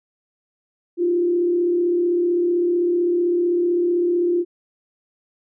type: tone with frequency modulation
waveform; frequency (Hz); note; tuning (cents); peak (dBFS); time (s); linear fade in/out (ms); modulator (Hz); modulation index
sine; 349.2; F4; 0; -16; 0.97-4.45; 50; 35.7; 0.4
effects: none